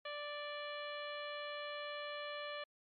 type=harmonic tone with a mistuned harmonic; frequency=587.3 Hz; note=D5; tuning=in tune; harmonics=1 / 2 / 3 / 4 / 5 / 6 / 7; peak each=-45 / -48 / -49 / -52 / -52 / -54 / -56 dBFS; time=0.05-2.64 s; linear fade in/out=5 ms; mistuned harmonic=6; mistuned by=-51 cents; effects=MP3 48 kbps